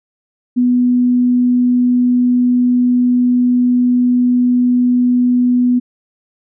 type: tone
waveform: sine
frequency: 246.9 Hz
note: B3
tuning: in tune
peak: -9 dBFS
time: 0.56-5.8 s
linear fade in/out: 20 ms
effects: none